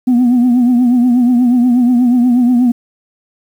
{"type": "tone with vibrato", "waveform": "sine", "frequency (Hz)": 245.3, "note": "B3", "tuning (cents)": -12, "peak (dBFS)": -5, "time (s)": [0.07, 2.72], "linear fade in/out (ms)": 10, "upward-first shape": "triangle", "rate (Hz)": 8.3, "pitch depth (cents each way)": 78, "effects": ["tanh soft clip ceiling -5 dBFS", "7-bit"]}